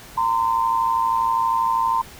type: tone pair together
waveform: sine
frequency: 918.5 / 1031 Hz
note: A#5 / C6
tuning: -26 / -26 cents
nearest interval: major second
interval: 200 cents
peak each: -20 dBFS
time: 0.17-2.02 s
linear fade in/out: 10 ms
effects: pink hiss -42 dBFS RMS until 2.19 s